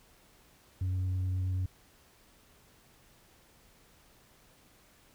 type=tone with vibrato; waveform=sine; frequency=92.5 Hz; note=F#2; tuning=in tune; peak=-26 dBFS; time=0.81-1.66 s; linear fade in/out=5 ms; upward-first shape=triangle; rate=9.3 Hz; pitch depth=10 cents each way; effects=tanh soft clip ceiling -28 dBFS + pink hiss -62 dBFS RMS until 5.14 s